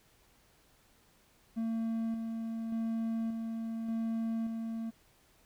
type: tone with tremolo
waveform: triangle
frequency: 226.2 Hz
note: A3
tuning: 48 cents sharp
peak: -29 dBFS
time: 1.56-4.91 s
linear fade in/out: 20 ms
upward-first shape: square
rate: 0.86 Hz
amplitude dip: 35%
effects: pink hiss -66 dBFS RMS until 5.45 s